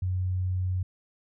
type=tone; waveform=sine; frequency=92 Hz; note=F#2; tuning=9 cents flat; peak=-25 dBFS; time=0.02-0.83 s; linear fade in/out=5 ms; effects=none